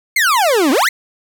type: exponential two-way sweep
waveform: 40% pulse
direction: down then up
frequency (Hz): 2215 to 250.1 to 2215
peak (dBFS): -10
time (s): 0.16-0.89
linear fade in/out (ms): 5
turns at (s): 0.71
effects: none